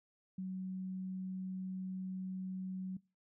sine tone, 187.1 Hz, F#3, 20 cents sharp, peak -38 dBFS, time 0.38-2.97 s, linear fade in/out 5 ms, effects noise-tail reverb RT60 0.3 s tail -23 dB re dry

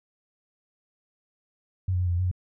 sine tone with pitch steps, 93.1 / 89.8 / 90.7 / 87.7 / 86.9 / 91.9 / 90.6 Hz, F#2 / F2 / F#2 / F2 / F2 / F#2 / F#2, +11 / +49 / -34 / +8 / -8 / -11 / -36 cents, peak -22 dBFS, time 1.88-2.314 s, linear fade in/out 5 ms, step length 62 ms, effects none

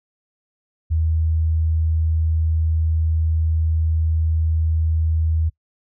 sine tone, 80 Hz, D#2, 49 cents sharp, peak -16 dBFS, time 0.9-5.5 s, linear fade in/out 20 ms, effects noise-tail reverb RT60 0.1 s tail -22 dB re dry

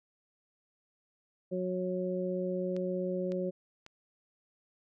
harmonic tone, 183.1 Hz, F#3, 18 cents flat, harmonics 1 / 2 / 3, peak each -35 / -35 / -35 dBFS, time 1.51-3.51 s, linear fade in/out 20 ms
clicks, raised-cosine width 0.2 ms, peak -31 dBFS, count 3, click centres 2.765 / 3.32 / 3.864 s
effects none

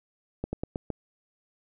slowing click train, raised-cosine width 2 ms, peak -17 dBFS, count 5, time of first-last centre 0.44-0.903 s, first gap 90 ms, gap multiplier 1.17, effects none

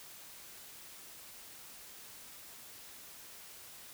silence, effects white hiss -52 dBFS RMS until 3.93 s

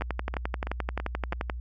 two click trains, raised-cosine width 0.5 ms, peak -14 / -18 dBFS, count 18 / 5, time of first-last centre 0.02-1.498 / 0.01-1.33 s, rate 11.5 / 3.03 Hz, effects added 60 Hz sine -33 dBFS peak until 1.6 s

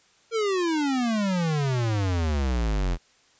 square exponential sweep, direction down, 466.2 to 41.41 Hz, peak -23 dBFS, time 0.31-2.98 s, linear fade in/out 50 ms, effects white hiss -60 dBFS RMS until 3.39 s + resampled to 16000 Hz

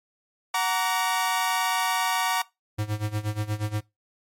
sawtooth chord, Gb augmented, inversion none, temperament equal with one note detuned, 740 / 932.3 / 1149.2 Hz, Gb5 / Bb5 / D6, 0 / 0 / -38 cents, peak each -24 / -22 / -24 dBFS, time 0.54-2.42 s, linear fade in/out 5 ms
square tone with tremolo, 105.8 Hz, G#2, 33 cents sharp, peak -24 dBFS, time 2.78-3.81 s, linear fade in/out 10 ms, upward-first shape sine, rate 8.4 Hz, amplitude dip 85%
effects noise-tail reverb RT60 0.2 s tail -21 dB re dry + MP3 64 kbps

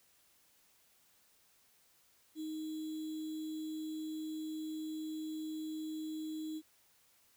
sine tone with sample-and-hold, 312.5 Hz, D#4, 8 cents sharp, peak -38 dBFS, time 2.35-6.62 s, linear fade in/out 50 ms, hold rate 3675 Hz, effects white hiss -69 dBFS RMS until 7.36 s

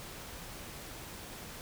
silence, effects pink hiss -46 dBFS RMS until 1.61 s

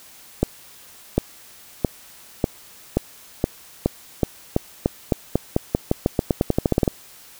accelerating click train, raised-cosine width 2 ms, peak -3 dBFS, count 26, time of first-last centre 0.43-6.878 s, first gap 750 ms, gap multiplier 0.89, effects white hiss -46 dBFS RMS until 7.39 s

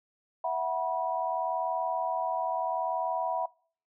sine chord, E suspended second, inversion none, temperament equal with one note detuned, 659.3 / 740 / 973.6 Hz, E5 / F#5 / B5, 0 / 0 / -25 cents, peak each -32 dBFS, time 0.44-3.46 s, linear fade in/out 5 ms, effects noise-tail reverb RT60 0.5 s tail -25 dB re dry

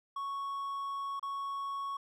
triangle tone with dropouts, 1108.7 Hz, C#6, in tune, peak -33 dBFS, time 0.16-1.97 s, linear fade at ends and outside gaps 5 ms, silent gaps 1.196-1.227 s, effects none

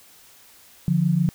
sine tone pair together, 147.68 / 174.61 Hz, D3 / F3, +10 / 0 cents, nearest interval minor third, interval 290 cents, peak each -21 / -19 dBFS, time 0.88-1.29 s, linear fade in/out 0 ms, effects white hiss -51 dBFS RMS until 1.34 s

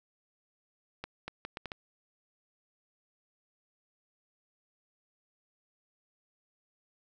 accelerating click train, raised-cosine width 0.3 ms, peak -22 dBFS, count 6, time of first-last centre 1.04-1.718 s, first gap 240 ms, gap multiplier 0.71, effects none

